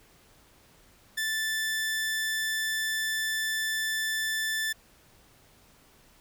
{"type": "tone", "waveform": "sawtooth", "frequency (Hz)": 1760, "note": "A6", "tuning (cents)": 0, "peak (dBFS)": -24, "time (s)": [1.17, 4.73], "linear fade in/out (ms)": 10, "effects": ["pink hiss -59 dBFS RMS until 6.2 s"]}